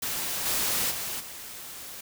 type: noise with level steps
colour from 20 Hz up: white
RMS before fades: -31 / -27 / -33 / -41 dBFS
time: 0.02-2.01 s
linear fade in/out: 5 ms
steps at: 0.45 / 0.9 / 1.19 s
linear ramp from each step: 20 ms
effects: none